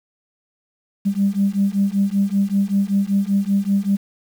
sine beating tone pair, 196 / 201.2 Hz, G3 / G3, 0 / +45 cents, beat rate 5.2 Hz, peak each -18 dBFS, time 1.05-3.97 s, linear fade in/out 20 ms, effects tanh soft clip ceiling -8 dBFS + 7-bit

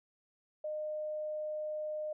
sine tone, 611 Hz, D#5, 32 cents flat, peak -35 dBFS, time 0.64-2.13 s, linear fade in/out 5 ms, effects none

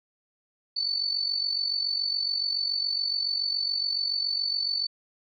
sine tone with amplitude modulation, 4495 Hz, C#8, 23 cents sharp, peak -22 dBFS, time 0.76-4.87 s, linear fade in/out 10 ms, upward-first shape sine, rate 47.1 Hz, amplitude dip 70%, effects none

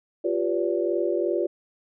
sine chord, G dominant seventh, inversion third, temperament equal with one note detuned, 349.2 / 392 / 493.9 / 576.2 Hz, F4 / G4 / B4 / D5, 0 / 0 / 0 / -33 cents, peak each -25 / -28 / -30 / -28 dBFS, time 0.24-1.47 s, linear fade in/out 10 ms, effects none

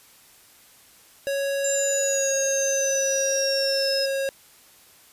square tone with pitch glide, 554.4 to 544.2 Hz, C#5 to C#5, 0 to -32 cents, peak -24 dBFS, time 1.27-4.29 s, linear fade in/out 0 ms, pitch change -32 cents, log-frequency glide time 1.83-2.27 s
sine exponential sweep, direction down, 7300 to 5100 Hz, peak -24 dBFS, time 1.64-4.06 s, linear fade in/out 5 ms
effects white hiss -53 dBFS RMS until 5.12 s + resampled to 32000 Hz

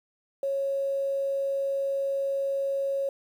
sine tone with quantisation, 550 Hz, C#5, 14 cents flat, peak -25 dBFS, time 0.43-3.09 s, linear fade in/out 2 ms, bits 9, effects none

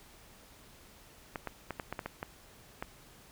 clicks, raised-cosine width 0.5 ms, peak -21 dBFS, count 9, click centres 1.358 / 1.473 / 1.707 / 1.798 / 1.926 / 1.992 / 2.06 / 2.229 / 2.825 s, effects pink hiss -57 dBFS RMS until 3.31 s

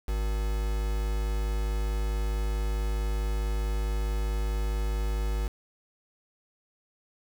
triangle tone with quantisation, 52.3 Hz, G#1, 13 cents sharp, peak -24 dBFS, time 0.07-5.49 s, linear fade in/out 20 ms, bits 6, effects none

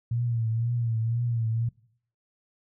sine tone with vibrato, 116 Hz, A#2, 8 cents flat, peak -24 dBFS, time 0.11-1.69 s, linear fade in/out 5 ms, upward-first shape triangle, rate 2 Hz, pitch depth 77 cents each way, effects noise-tail reverb RT60 0.6 s tail -21 dB re dry

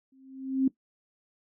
sine tone with exponential growth, 265.4 Hz, C4, 25 cents sharp, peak -18 dBFS, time 0.12-0.68 s, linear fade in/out 5 ms, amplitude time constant 120 ms, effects noise-tail reverb RT60 0.1 s tail -17 dB re dry

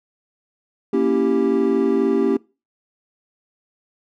triangle chord, A# diminished seventh, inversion none, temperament equal, 233.1 / 277.2 / 329.6 / 392 Hz, A#3 / C#4 / E4 / G4, 0 / 0 / 0 / 0 cents, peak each -20 / -19 / -22 / -17 dBFS, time 0.93-2.37 s, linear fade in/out 5 ms, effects noise-tail reverb RT60 0.3 s tail -23 dB re dry

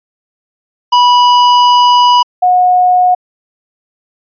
square / sine tone pair in turn, 980 / 726.6 Hz, B5 / F#5, -14 / -32 cents, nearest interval perfect fourth, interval 518 cents, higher first, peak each -5 dBFS, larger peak neither, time 0.92-2.23 / 2.42-3.15 s, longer first, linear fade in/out 10 ms, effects resampled to 11025 Hz

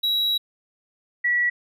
triangle / sine tone pair in turn, 3878 / 1939 Hz, B7 / B6, -32 / -32 cents, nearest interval octave, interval 1200 cents, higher first, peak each -18 dBFS, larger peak neither, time 0.03-0.38 / 1.24-1.5 s, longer first, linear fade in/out 10 ms, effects none

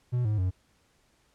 triangle tone with pitch steps, 123.1 / 106.55 / 92.22 Hz, B2 / G#2 / F#2, -5 / +45 / -5 cents, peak -22 dBFS, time 0.12-0.51 s, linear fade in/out 20 ms, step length 130 ms, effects pink hiss -67 dBFS RMS until 1.34 s + low-pass 10000 Hz 12 dB/octave

